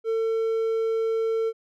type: tone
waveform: triangle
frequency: 450 Hz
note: A4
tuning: 39 cents sharp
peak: -20 dBFS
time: 0.04-1.53 s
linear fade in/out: 50 ms
effects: none